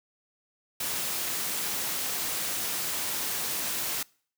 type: noise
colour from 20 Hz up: white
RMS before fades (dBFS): -31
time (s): 0.8-4.03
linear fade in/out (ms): 5
effects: noise-tail reverb RT60 0.5 s tail -25 dB re dry + high-pass 100 Hz 12 dB/octave